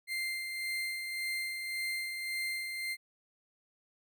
35% pulse tone with tremolo, 2093 Hz, C7, in tune, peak -31 dBFS, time 0.07-2.97 s, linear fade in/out 50 ms, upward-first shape sine, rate 1.8 Hz, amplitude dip 40%, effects none

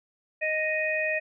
harmonic tone, 622.3 Hz, D#5, in tune, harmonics 1 / 3 / 4, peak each -29 / -29 / -29 dBFS, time 0.41-1.2 s, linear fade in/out 20 ms, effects none

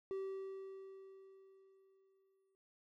triangle tone with exponential decay, 385.9 Hz, G4, 27 cents flat, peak -36 dBFS, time 0.11-2.55 s, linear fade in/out 0 ms, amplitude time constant 530 ms, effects none

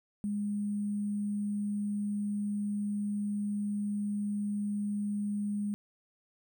sine tone with sample-and-hold, 205.7 Hz, G#3, 16 cents flat, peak -30 dBFS, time 0.24-5.74 s, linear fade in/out 0 ms, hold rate 8820 Hz, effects none

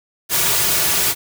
white noise with comb filter, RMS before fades -17 dBFS, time 0.29-1.15 s, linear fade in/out 50 ms, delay 3.8 ms, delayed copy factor -0.55, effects none

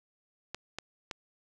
clicks, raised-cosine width 0.2 ms, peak -19 dBFS, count 3, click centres 0.546 / 0.786 / 1.112 s, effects none

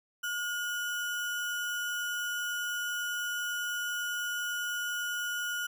sine tone with sample-and-hold, 1436 Hz, F6, 48 cents sharp, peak -31 dBFS, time 0.23-5.67 s, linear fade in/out 10 ms, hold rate 4410 Hz, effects none

